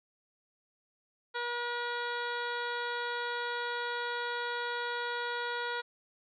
harmonic tone, 480 Hz, B4, 49 cents flat, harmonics 1 / 2 / 3 / 4 / 5 / 6 / 7 / 8 / 9, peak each -39 / -38 / -37 / -43 / -49 / -54 / -46 / -47 / -51 dBFS, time 1.34-5.82 s, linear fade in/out 20 ms, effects none

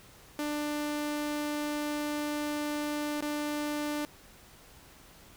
sawtooth tone with dropouts, 296.4 Hz, D4, 16 cents sharp, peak -27 dBFS, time 0.39-4.05 s, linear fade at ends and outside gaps 1 ms, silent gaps 3.207-3.223 s, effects pink hiss -55 dBFS RMS until 5.36 s

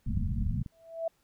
pink low-pass noise, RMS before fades -30 dBFS, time 0.06-0.63 s, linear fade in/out 10 ms, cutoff 230 Hz, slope 96 dB/octave
clicks, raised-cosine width 5 ms, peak -28 dBFS, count 2, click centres 0.174 / 0.662 s
sine tone with exponential growth, 659.3 Hz, E5, in tune, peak -26 dBFS, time 0.72-1.08 s, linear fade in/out 5 ms, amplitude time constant 77 ms
effects pink hiss -71 dBFS RMS until 1.23 s

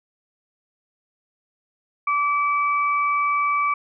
sine tone pair together, 1159.7 / 2300 Hz, D6 / D7, -22 / -37 cents, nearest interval octave, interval 1185 cents, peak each -19 / -25 dBFS, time 2.07-3.74 s, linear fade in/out 5 ms, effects none

